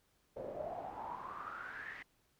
brown noise with band-pass filter sweep, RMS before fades -45 dBFS, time 0.36-2.03 s, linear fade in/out 10 ms, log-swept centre 510 to 2000 Hz, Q 9.2, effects pink hiss -75 dBFS RMS until 2.39 s

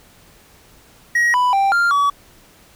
triangle tone with pitch steps, 1896 / 992 / 786 / 1395 / 1138 Hz, A#6 / B5 / G5 / F6 / C#6, +29 / +7 / +4 / -2 / +45 cents, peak -11 dBFS, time 1.15-2.1 s, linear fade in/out 5 ms, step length 190 ms, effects pink hiss -49 dBFS RMS until 2.75 s

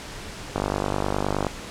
click train, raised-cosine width 1 ms, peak -9 dBFS, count 46, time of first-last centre 0.56-1.467 s, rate 49.6 Hz, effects pink hiss -37 dBFS RMS until 1.7 s + low-pass 8000 Hz 12 dB/octave

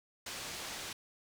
white low-pass noise, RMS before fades -43 dBFS, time 0.26-0.93 s, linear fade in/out 5 ms, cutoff 6200 Hz, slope 12 dB/octave, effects none

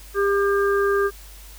harmonic tone, 400 Hz, G4, 35 cents sharp, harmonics 1 / 3 / 4, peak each -18 / -25 / -26 dBFS, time 0.14-1.11 s, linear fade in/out 50 ms, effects added 50 Hz sine -41 dBFS peak until 1.58 s + white hiss -46 dBFS RMS until 1.58 s

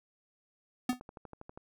square tone with exponential decay, 250 Hz, B3, 21 cents sharp, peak -25 dBFS, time 0.89-1 s, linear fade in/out 5 ms, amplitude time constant 23 ms
click train, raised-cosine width 1 ms, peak -32 dBFS, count 9, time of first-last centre 0.93-1.575 s, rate 12.4 Hz
effects none

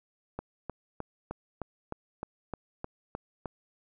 click train, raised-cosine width 1 ms, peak -21 dBFS, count 11, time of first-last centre 0.39-3.457 s, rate 3.26 Hz, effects none

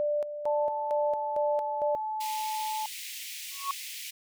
sine tone with tremolo, 591 Hz, D5, 11 cents sharp, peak -25 dBFS, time 0-1.95 s, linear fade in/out 0 ms, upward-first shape square, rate 2.2 Hz, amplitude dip 65%
sine tone with pitch glide, 880 to 865.9 Hz, A5 to A5, 0 to -28 cents, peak -30 dBFS, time 0.46-2.86 s, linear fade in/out 2 ms, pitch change -28 cents, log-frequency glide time 0.6-1.99 s
pink high-pass noise, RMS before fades -40 dBFS, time 2.2-4.11 s, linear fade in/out 10 ms, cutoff 2100 Hz, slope 48 dB/octave
sine tone with exponential growth, 1106 Hz, C#6, 4 cents flat, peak -24 dBFS, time 3.51-3.71 s, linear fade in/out 2 ms, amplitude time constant 43 ms
effects none

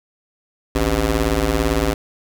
15% pulse ring-modulated tone, 109.4 Hz, A2, 9 cents flat, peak -7 dBFS, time 0.75-1.94 s, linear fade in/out 5 ms, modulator 173 Hz, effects none

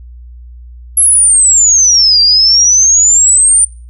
sine exponential two-way sweep, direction down then up, 11260 to 4699 to 9210 Hz, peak -4 dBFS, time 0.97-3.65 s, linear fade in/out 5 ms, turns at 2.21 s, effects noise-tail reverb RT60 0.4 s tail -24 dB re dry + added 60 Hz sine -29 dBFS peak until 3.89 s

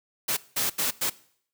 white noise bursts at uneven times, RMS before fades -26 dBFS, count 4, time 0.28-0.37 / 0.56-0.7 / 0.78-0.91 / 1.01-1.1 s, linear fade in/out 10 ms, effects noise-tail reverb RT60 0.6 s tail -20 dB re dry + high-pass 100 Hz 12 dB/octave

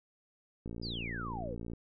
click train, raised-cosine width 3 ms, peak -29 dBFS, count 63, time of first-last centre 0.66-1.735 s, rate 57.7 Hz
sine exponential sweep, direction down, 5100 to 436.6 Hz, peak -39 dBFS, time 0.82-1.56 s, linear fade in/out 20 ms
effects none

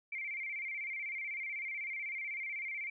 sine tone with vibrato, 2217 Hz, C#7, in tune, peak -37 dBFS, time 0.12-2.9 s, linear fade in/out 5 ms, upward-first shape square, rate 16 Hz, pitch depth 79 cents each way, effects none

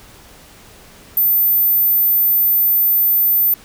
sine tone, 14080 Hz, A9, in tune, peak -11 dBFS, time 1.17-3.54 s, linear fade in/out 2 ms, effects pink hiss -43 dBFS RMS until 3.64 s

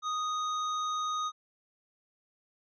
sine tone with hard clipping, 1244.5 Hz, D#6, in tune, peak -32 dBFS, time 0.02-1.32 s, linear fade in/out 50 ms, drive 16 dB, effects resampled to 16000 Hz

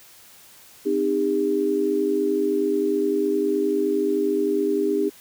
sine tone cluster, 258.2 / 307.9 / 401.3 Hz, C4 / D#4 / G4, -23 / -18 / +41 cents, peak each -28 / -24 / -21 dBFS, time 0.85-5.1 s, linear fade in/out 20 ms, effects white hiss -49 dBFS RMS until 5.2 s

